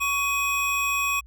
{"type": "tone pair together", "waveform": "square", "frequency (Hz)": [1120, 2514], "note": ["C#6", "D#7"], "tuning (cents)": [18, 17], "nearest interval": "octave + major second", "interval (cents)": 1399, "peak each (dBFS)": [-27, -25], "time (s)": [0, 1.21], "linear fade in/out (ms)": 20, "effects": ["added 59 Hz sine -45 dBFS peak until 1.26 s"]}